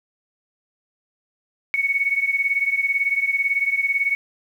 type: beating tone pair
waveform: sine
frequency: 2217 / 2235 Hz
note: C#7 / C#7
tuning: 0 / +14 cents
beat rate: 18 Hz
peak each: -20 / -23 dBFS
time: 1.74-4.15 s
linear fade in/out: 0 ms
effects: 8-bit